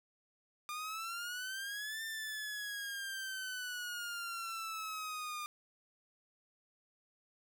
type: exponential two-way sweep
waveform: sawtooth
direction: up then down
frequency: 1205 to 1796 to 1205 Hz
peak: -36 dBFS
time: 0.69-5.46 s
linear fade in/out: 0 ms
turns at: 2.03 s
effects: none